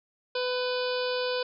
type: harmonic tone with a mistuned harmonic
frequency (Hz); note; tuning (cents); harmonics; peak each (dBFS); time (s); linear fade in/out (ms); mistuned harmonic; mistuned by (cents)
500; B4; +21; 1 / 2 / 3 / 5 / 6 / 7 / 8 / 9 / 10; -28 / -37 / -37 / -40 / -41 / -41 / -41 / -40 / -43; 0.35-1.43; 5; 5; -19
effects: none